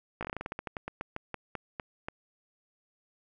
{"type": "slowing click train", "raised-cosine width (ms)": 0.5, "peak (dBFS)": -20, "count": 20, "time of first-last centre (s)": [0.21, 2.085], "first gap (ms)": 17, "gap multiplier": 1.17, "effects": []}